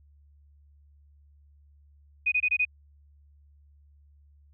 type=tone bursts; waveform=sine; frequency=2489 Hz; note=D#7; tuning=in tune; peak=-21 dBFS; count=5; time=2.26-2.652 s; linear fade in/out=10 ms; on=60 ms; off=23 ms; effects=added 72 Hz sine -55 dBFS peak until 4.53 s